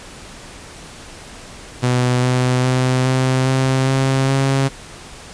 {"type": "tone with pitch steps", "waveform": "sawtooth", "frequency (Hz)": [124.7, 126.44, 128.21, 130, 131.81, 133.65, 135.52], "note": ["B2", "B2", "C3", "C3", "C3", "C3", "C#3"], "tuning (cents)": [17, 41, -35, -11, 13, 37, -39], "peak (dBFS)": -10, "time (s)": [1.82, 4.69], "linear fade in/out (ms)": 20, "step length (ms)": 410, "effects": ["pink hiss -37 dBFS RMS until 5.33 s", "resampled to 22050 Hz"]}